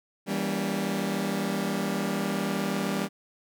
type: chord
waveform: sawtooth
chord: E diminished seventh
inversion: none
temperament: just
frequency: 164.81 / 197.78 / 237.3 / 284.8 Hz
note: E3 / G3 / Bb3 / Db4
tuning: 0 / +16 / +31 / +47 cents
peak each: -31 / -25 / -30 / -31 dBFS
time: 0.26-3.09 s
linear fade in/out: 50 ms
effects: none